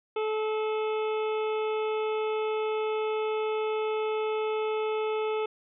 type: harmonic tone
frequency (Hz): 433.2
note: A4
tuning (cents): -27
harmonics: 1 / 2 / 3 / 5 / 6 / 7 / 8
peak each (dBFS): -27 / -36 / -38 / -45 / -42 / -49 / -50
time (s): 0.16-5.46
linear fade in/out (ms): 5
effects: none